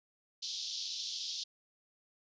white band-pass noise, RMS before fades -40 dBFS, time 0.42-1.44 s, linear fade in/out 10 ms, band 3300 to 5700 Hz, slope 48 dB/octave, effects resampled to 16000 Hz

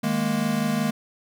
square chord, D# suspended fourth, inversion none, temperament equal, 155.56 / 207.7 / 233.1 Hz, D#3 / G#3 / A#3, 0 / 0 / 0 cents, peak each -30 / -26 / -26 dBFS, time 0.03-0.91 s, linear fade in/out 10 ms, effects none

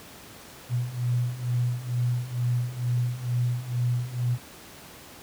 sine beating tone pair, 120.8 / 123 Hz, B2 / B2, -38 / -7 cents, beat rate 2.2 Hz, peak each -28 / -25 dBFS, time 0.69-4.38 s, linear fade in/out 50 ms, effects pink hiss -46 dBFS RMS until 5.22 s + high-pass 80 Hz 12 dB/octave

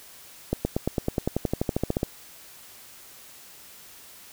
accelerating click train, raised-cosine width 2 ms, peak -10 dBFS, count 18, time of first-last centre 0.53-2.031 s, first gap 120 ms, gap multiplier 0.96, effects white hiss -48 dBFS RMS until 4.32 s

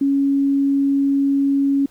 sine tone, 277.4 Hz, C#4, 1 cent sharp, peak -14 dBFS, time 0.01-1.86 s, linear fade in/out 5 ms, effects pink hiss -54 dBFS RMS until 1.9 s

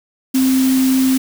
sine tone in noise, 261.8 Hz, C4, 1 cent sharp, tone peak -11 dBFS, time 0.34-1.18 s, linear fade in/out 10 ms, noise white, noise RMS -25 dBFS, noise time 0.34-1.18 s, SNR +11 dB, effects none

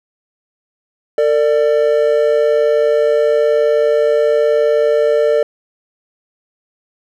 triangle tone pair together, 452 / 591 Hz, A4 / D5, +47 / +11 cents, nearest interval perfect fourth, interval 464 cents, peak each -11 dBFS, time 1.18-5.43 s, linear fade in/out 2 ms, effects none

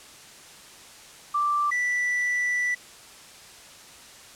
sine / triangle tone pair in turn, 1174.7 / 1968.8 Hz, D6 / B6, 0 / -6 cents, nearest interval major sixth, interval 894 cents, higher second, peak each -21 dBFS, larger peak neither, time 1.34-1.71 / 1.71-2.75 s, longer second, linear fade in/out 10 ms, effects white hiss -47 dBFS RMS until 4.35 s + low-pass 9000 Hz 12 dB/octave

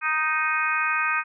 harmonic tone, 311.1 Hz, D#4, in tune, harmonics 3 / 4 / 5 / 6 / 7 / 8, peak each -33 / -26 / -26 / -32 / -32 / -27 dBFS, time 0.01-1.24 s, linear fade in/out 50 ms, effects none

